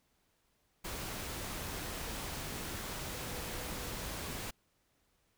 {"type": "tone in noise", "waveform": "sine", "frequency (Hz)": 496.5, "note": "B4", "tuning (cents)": 9, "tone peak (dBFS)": -51, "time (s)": [3.13, 3.95], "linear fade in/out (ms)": 10, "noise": "pink", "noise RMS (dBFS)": -41, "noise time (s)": [0.84, 4.51], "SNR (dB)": -13, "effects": ["pink hiss -75 dBFS RMS until 5.37 s"]}